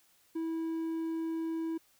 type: tone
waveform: triangle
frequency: 326 Hz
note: E4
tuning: 19 cents flat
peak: -30 dBFS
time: 0.35-1.78 s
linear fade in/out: 10 ms
effects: white hiss -67 dBFS RMS until 1.99 s